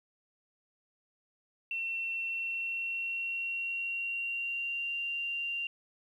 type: tone with pitch glide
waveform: sine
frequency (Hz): 2706 to 2776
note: E7 to F7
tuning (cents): +45 to -11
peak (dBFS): -32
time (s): 1.71-5.67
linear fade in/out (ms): 2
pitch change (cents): +44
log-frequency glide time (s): 2.2-4.96
effects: 11-bit